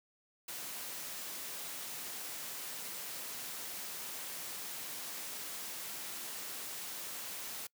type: noise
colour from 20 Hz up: white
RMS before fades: -43 dBFS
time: 0.48-7.67 s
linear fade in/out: 5 ms
effects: noise-tail reverb RT60 0.1 s tail -24 dB re dry + high-pass 150 Hz 12 dB/octave